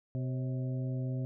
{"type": "harmonic tone with a mistuned harmonic", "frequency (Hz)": 128.2, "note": "C3", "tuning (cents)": -35, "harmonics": [1, 2, 3, 4, 5], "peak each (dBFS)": [-32, -40, -48, -48, -50], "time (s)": [0.15, 1.25], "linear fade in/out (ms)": 0, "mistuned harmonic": 4, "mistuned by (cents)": 79, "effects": []}